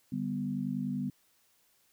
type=chord; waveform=sine; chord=G major; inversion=second; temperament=equal; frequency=146.83 / 196 / 246.9 Hz; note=D3 / G3 / B3; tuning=0 / 0 / 0 cents; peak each=-38 / -35 / -34 dBFS; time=0.12-1.1 s; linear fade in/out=5 ms; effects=white hiss -69 dBFS RMS until 1.92 s